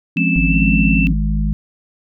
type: chord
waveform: sine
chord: Db major seventh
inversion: first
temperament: just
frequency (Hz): 173.24 / 207.9 / 259.9 / 277.2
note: F3 / Ab3 / C4 / Db4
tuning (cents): -14 / +2 / -11 / 0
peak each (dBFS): -17 / -21 / -20 / -23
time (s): 0.16-1.13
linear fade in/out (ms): 10
type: tone with pitch glide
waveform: sine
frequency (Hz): 2637 to 2668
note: E7 to E7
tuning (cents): 0 to +20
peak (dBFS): -18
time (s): 0.17-1.07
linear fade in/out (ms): 0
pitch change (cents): +20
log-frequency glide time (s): 0.48-0.54
type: harmonic tone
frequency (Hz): 52.3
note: G#1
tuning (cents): +13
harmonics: 1 / 3 / 4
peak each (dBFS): -16 / -21 / -22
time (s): 0.36-1.53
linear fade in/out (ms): 0
effects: none